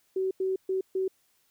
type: tone bursts at uneven times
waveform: sine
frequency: 378.8 Hz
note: F#4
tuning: 41 cents sharp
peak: -25 dBFS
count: 4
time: 0.16-0.31 / 0.4-0.56 / 0.69-0.81 / 0.95-1.08 s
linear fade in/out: 5 ms
effects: white hiss -69 dBFS RMS until 1.5 s